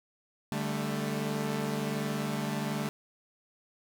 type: chord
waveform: sawtooth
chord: D suspended fourth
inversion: none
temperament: equal with one note detuned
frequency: 146.83 / 198.62 / 220 Hz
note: D3 / G3 / A3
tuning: 0 / +23 / 0 cents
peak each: -31 / -32 / -30 dBFS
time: 0.52-2.89 s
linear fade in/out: 0 ms
effects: none